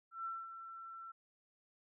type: tone with ADSR envelope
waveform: sine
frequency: 1344 Hz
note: E6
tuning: 33 cents sharp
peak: -38 dBFS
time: 0.11-1.12 s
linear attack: 140 ms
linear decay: 220 ms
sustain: -9 dB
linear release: 10 ms
effects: none